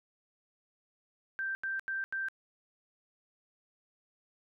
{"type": "tone bursts", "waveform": "sine", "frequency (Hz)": 1568, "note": "G6", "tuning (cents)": 0, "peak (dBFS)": -32, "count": 4, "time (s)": [1.39, 2.285], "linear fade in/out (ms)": 0, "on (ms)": 160, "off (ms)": 85, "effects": []}